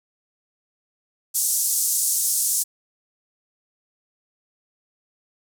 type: band-pass noise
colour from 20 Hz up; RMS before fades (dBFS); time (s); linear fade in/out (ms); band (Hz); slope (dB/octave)
white; -22; 1.34-2.64; 20; 6200 to 12000; 24
effects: none